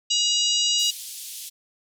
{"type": "harmonic tone", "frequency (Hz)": 959, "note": "A#5", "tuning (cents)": 49, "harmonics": [3, 4, 5, 6, 7, 8], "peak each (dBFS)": [-23, -25, -27, -29, -30, -31], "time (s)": [0.1, 0.91], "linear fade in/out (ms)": 10}
{"type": "band-pass noise", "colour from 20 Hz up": "white", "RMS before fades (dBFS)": -37, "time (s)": [0.78, 1.5], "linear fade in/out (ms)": 20, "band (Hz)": [3100, 13000], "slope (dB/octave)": 24}
{"effects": []}